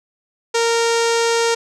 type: tone with low-pass filter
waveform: sawtooth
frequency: 462.9 Hz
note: A#4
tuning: 12 cents flat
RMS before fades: -17 dBFS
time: 0.54-1.55 s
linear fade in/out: 10 ms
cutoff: 6700 Hz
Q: 2
effects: none